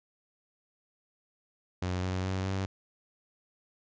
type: tone with pitch steps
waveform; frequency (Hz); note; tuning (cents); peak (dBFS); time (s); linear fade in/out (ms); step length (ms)
sawtooth; 91 / 92.64 / 94.32 / 96.02; F#2 / F#2 / F#2 / G2; -28 / +3 / +34 / -35; -26; 1.82-2.66; 5; 210
effects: resampled to 16000 Hz